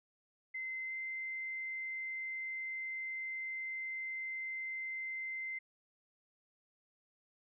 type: tone with pitch glide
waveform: sine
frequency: 2064 to 2076 Hz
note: C7 to C7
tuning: -24 to -14 cents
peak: -38 dBFS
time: 0.54-5.59 s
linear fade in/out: 10 ms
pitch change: +10 cents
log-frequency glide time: 0.86-0.93 s
effects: none